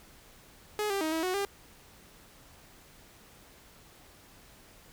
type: tone with pitch steps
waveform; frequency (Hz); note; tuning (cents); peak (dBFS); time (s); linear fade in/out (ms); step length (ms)
sawtooth; 420.8 / 395.1 / 315 / 322.8 / 367.9 / 399.6; G#4 / G4 / D#4 / E4 / F#4 / G4; +23 / +14 / +21 / -36 / -10 / +33; -25; 0.79-1.45; 0; 110
effects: pink hiss -56 dBFS RMS until 4.92 s